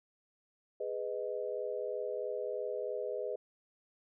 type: chord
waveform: sine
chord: G# minor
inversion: none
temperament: just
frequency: 415.3 / 498.4 / 623 Hz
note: G#4 / B4 / D#5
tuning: 0 / +16 / +2 cents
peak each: -39 / -38 / -40 dBFS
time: 0.8-3.36 s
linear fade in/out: 5 ms
effects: none